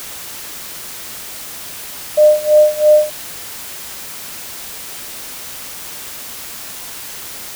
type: tone with tremolo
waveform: sine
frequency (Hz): 605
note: D#5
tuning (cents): -49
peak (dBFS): -4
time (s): 2.17-3.1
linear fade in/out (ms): 10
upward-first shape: sine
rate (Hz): 3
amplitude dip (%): 90
effects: white hiss -30 dBFS RMS until 7.55 s

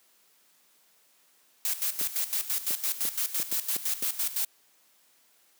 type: noise with tremolo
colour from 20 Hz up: blue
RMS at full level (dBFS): -28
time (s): 1.65-4.45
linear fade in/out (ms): 0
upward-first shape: square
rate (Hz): 5.9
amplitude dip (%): 75
type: clicks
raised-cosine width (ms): 2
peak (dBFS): -26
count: 7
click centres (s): 2.013 / 2.707 / 3.052 / 3.399 / 3.525 / 3.763 / 4.025
effects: white hiss -64 dBFS RMS until 5.59 s + high-pass 200 Hz 12 dB/octave

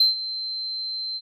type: tone with ADSR envelope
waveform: sine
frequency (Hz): 4107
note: C8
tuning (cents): -33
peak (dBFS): -11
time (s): 0-1.21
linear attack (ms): 5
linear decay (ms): 140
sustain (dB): -16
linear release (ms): 46
effects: tanh soft clip ceiling -11 dBFS

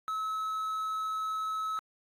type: tone with quantisation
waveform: triangle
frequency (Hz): 1293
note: E6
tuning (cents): -34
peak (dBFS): -29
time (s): 0.08-1.79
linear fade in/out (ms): 0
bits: 9
effects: AAC 48 kbps

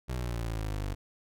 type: exponential sweep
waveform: 25% pulse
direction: down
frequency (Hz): 63.8 to 48.28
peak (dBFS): -28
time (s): 0.08-0.95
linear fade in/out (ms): 20
effects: none

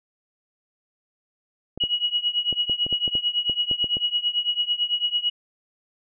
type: clicks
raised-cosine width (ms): 2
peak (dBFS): -20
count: 12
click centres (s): 1.776 / 1.838 / 2.527 / 2.697 / 2.865 / 2.927 / 3.078 / 3.153 / 3.497 / 3.713 / 3.843 / 3.969
type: tone with tremolo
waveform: sine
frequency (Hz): 2910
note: F#7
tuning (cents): -29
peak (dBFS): -17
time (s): 1.8-5.3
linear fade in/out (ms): 10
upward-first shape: triangle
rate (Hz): 9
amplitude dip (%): 95
effects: none

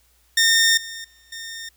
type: tone with level steps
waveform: 15% pulse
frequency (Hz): 1825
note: A#6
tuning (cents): -37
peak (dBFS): -8 / -26 / -46 / -26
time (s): 0.37-1.69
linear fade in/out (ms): 5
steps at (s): 0.77 / 1.04 / 1.32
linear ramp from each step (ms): 5
effects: added 60 Hz sine -61 dBFS peak until 1.76 s + white hiss -61 dBFS RMS until 1.76 s

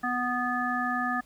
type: harmonic tone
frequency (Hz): 246.9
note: B3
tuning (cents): 0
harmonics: 1 / 3 / 5 / 7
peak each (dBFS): -32 / -32 / -31 / -31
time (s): 0.03-1.21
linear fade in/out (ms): 10
effects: pink hiss -59 dBFS RMS until 1.25 s

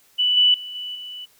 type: tone with level steps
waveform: sine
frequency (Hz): 2971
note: F#7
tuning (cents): +6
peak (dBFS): -16 / -12 / -31 / -28 / -32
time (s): 0.18-1.26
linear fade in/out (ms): 20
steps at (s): 0.37 / 0.54 / 0.75 / 0.95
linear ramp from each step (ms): 2
effects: white hiss -57 dBFS RMS until 1.39 s

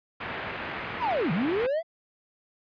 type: low-pass noise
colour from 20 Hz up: white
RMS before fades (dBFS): -35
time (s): 0.2-1.67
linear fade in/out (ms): 10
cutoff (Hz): 2400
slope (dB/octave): 24
type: linear two-way sweep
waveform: triangle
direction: down then up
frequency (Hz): 1076 to 146.4 to 687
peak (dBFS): -22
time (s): 0.99-1.83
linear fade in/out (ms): 50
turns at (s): 1.32
effects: high-pass 60 Hz 12 dB/octave + resampled to 11025 Hz

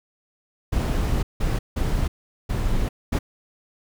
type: noise bursts at uneven times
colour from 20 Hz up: brown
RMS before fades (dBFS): -22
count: 5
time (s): 0.72-1.23 / 1.4-1.59 / 1.76-2.08 / 2.49-2.89 / 3.12-3.19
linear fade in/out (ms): 10
effects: none

